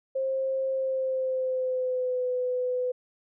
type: tone with pitch glide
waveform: sine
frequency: 531 to 501.2 Hz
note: C5 to B4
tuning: +25 to +25 cents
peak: -25 dBFS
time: 0.15-2.92 s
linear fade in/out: 10 ms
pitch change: -100 cents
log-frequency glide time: 0.71-2.27 s
effects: none